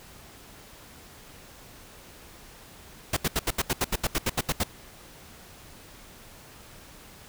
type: noise bursts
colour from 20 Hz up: pink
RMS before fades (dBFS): -25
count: 14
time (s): 3.13-4.636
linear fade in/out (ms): 5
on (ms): 37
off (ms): 76
effects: pink hiss -49 dBFS RMS until 7.28 s